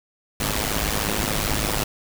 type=noise with amplitude modulation; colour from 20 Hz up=pink; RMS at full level=-20 dBFS; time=0.4-1.84 s; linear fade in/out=5 ms; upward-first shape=sine; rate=105 Hz; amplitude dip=85%; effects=none